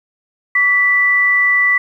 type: tone pair together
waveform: sine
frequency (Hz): 1139.8 / 1975.5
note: C#6 / B6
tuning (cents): +48 / 0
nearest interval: minor seventh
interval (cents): 952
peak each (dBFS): -22 / -10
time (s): 0.55-1.78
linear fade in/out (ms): 5
effects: 8-bit